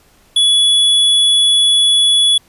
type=tone; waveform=square; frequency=3400 Hz; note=G#7; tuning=40 cents sharp; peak=-9 dBFS; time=0.36-2.38 s; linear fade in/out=5 ms; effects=pink hiss -51 dBFS RMS until 2.48 s + resampled to 32000 Hz